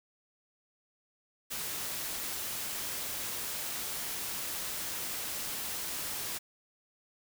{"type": "noise", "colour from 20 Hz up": "white", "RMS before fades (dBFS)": -37, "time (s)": [1.5, 6.39], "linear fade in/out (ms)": 20, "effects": []}